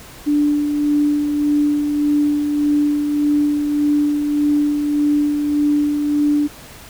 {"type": "tone with tremolo", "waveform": "sine", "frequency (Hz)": 293.7, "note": "D4", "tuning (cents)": 0, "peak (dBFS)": -12, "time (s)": [0.26, 6.48], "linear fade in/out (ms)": 20, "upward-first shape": "sine", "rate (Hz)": 1.7, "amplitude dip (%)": 40, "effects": ["pink hiss -39 dBFS RMS until 6.89 s"]}